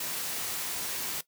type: noise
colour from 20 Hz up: white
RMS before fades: -34 dBFS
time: 0-1.21 s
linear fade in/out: 5 ms
effects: noise-tail reverb RT60 0.1 s tail -17 dB re dry + high-pass 100 Hz 12 dB/octave